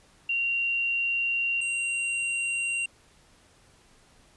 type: tone pair in turn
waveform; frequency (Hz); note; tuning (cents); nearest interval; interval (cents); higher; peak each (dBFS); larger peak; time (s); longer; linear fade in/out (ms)
sine / square; 2761 / 2761; F7 / F7; -20 / -20; unison; 0; neither; -24 / -27; first; 0.29-1.61 / 1.61-2.86; first; 5
effects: pink hiss -59 dBFS RMS until 4.36 s + resampled to 24000 Hz